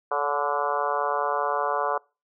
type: harmonic tone with a mistuned harmonic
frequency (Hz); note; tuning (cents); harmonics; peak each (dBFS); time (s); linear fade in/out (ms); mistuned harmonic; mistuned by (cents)
145.2; D3; -19; 3 / 4 / 5 / 6 / 7 / 8 / 9 / 10; -32 / -30 / -30 / -32 / -29 / -30 / -35 / -36; 0.11-1.98; 5; 4; -30
effects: noise-tail reverb RT60 0.3 s tail -25 dB re dry